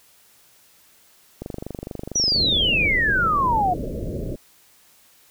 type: click train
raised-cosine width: 2 ms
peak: -17 dBFS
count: 36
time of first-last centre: 1.42-2.854 s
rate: 24.4 Hz
type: exponential sweep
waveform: sine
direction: down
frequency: 5980 to 698.5 Hz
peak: -17 dBFS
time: 2.15-3.74 s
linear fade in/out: 10 ms
type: low-pass noise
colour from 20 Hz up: pink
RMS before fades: -28 dBFS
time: 2.34-4.36 s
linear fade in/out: 10 ms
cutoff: 620 Hz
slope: 96 dB/octave
effects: white hiss -55 dBFS RMS until 5.3 s